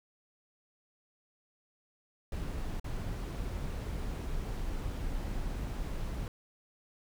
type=noise with dropouts; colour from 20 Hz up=brown; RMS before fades=-36 dBFS; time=2.32-6.28 s; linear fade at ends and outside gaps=2 ms; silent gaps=2.798-2.843 s; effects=none